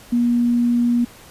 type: tone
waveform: sine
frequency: 239.4 Hz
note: A#3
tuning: 46 cents sharp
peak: -14 dBFS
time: 0.12-1.05 s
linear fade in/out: 10 ms
effects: pink hiss -44 dBFS RMS until 1.3 s + resampled to 32000 Hz

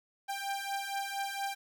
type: beating tone pair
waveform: sawtooth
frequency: 789 / 793.3 Hz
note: G5 / G5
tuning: +11 / +20 cents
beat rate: 4.3 Hz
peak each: -34 / -33 dBFS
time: 0.28-1.55 s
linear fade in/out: 20 ms
effects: none

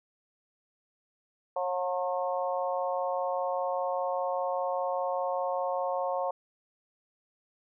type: harmonic tone with a mistuned harmonic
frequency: 180 Hz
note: F#3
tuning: 47 cents flat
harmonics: 3 / 4 / 5 / 6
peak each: -31 / -33 / -35 / -37 dBFS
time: 1.56-6.31 s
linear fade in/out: 5 ms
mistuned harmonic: 3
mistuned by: +16 cents
effects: none

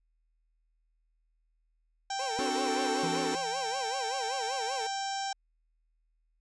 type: harmonic tone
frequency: 784 Hz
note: G5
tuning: in tune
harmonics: 1 / 2 / 3 / 4 / 5 / 6 / 7 / 8 / 9 / 10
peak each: -33 / -42 / -49 / -45 / -46 / -52 / -41 / -48 / -47 / -51 dBFS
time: 2.1-5.33 s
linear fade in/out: 5 ms
type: tone with vibrato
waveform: 30% pulse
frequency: 493.9 Hz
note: B4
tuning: in tune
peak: -34 dBFS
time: 2.19-4.87 s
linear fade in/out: 5 ms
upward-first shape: sine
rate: 5.2 Hz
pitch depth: 200 cents each way
type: chord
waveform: 45% pulse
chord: D dominant seventh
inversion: third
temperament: equal with one note detuned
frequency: 261.6 / 293.7 / 371.1 / 440 Hz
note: C4 / D4 / F#4 / A4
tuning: 0 / 0 / +5 / 0 cents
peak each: -37 dBFS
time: 2.39-3.35 s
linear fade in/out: 0 ms
type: tone with exponential decay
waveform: triangle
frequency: 168.9 Hz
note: E3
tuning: 42 cents sharp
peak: -32 dBFS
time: 3.03-3.91 s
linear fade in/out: 5 ms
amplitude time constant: 190 ms
effects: added 40 Hz sine -70 dBFS peak until 6.4 s + resampled to 24000 Hz

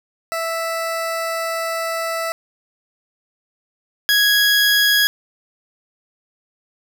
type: tone pair in turn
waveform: 20% pulse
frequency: 659.3 / 1661.3 Hz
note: E5 / G#6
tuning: 0 / 0 cents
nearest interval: octave + major third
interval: 1600 cents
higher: second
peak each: -16 / -8 dBFS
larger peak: second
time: 0.32-2.32 / 4.09-5.07 s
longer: first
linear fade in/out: 0 ms
effects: none

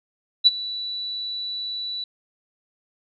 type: tone with ADSR envelope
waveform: sine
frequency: 3951 Hz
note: B7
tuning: in tune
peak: -8 dBFS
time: 0.44-2.04 s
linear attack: 27 ms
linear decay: 28 ms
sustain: -19 dB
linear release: 3 ms
effects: none

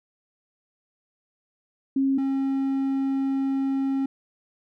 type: tone pair in turn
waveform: sine / triangle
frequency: 270.5 / 270.5 Hz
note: C#4 / C#4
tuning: -42 / -42 cents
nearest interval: unison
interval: 0 cents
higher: neither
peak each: -19 / -20 dBFS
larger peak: first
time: 1.96-2.18 / 2.18-4.06 s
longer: second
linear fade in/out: 5 ms
effects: none

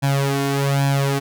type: tone with flanger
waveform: sawtooth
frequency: 138.9 Hz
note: C#3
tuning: 4 cents sharp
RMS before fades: -19 dBFS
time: 0.02-1.2 s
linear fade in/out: 20 ms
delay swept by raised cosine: 1.2 to 2.8 ms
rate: 1.2 Hz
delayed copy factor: +0.8
effects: none

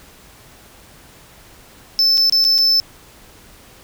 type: tone with dropouts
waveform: triangle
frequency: 5274 Hz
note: E8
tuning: in tune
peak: -10 dBFS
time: 1.99-2.8 s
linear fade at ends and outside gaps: 0 ms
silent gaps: 2.173-2.178 / 2.297-2.324 / 2.442-2.449 / 2.581-2.586 s
effects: pink hiss -45 dBFS RMS until 3.83 s

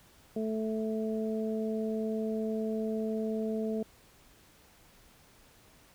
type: harmonic tone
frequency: 219.3 Hz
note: A3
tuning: 6 cents flat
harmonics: 1 / 2 / 3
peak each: -32 / -34 / -40 dBFS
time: 0.36-3.83 s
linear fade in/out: 5 ms
effects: pink hiss -60 dBFS RMS until 5.94 s

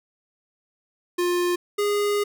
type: tone pair in turn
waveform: square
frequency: 353.2 / 411.1 Hz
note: F4 / G#4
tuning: +20 / -18 cents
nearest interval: minor third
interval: 262 cents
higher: second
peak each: -21 dBFS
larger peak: neither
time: 1.18-1.56 / 1.78-2.24 s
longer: second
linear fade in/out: 10 ms
effects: none

